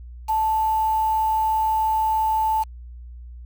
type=tone with quantisation; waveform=sine; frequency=877 Hz; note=A5; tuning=6 cents flat; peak=-18 dBFS; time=0.28-2.64 s; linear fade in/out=20 ms; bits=6; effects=added 60 Hz sine -36 dBFS peak until 3.45 s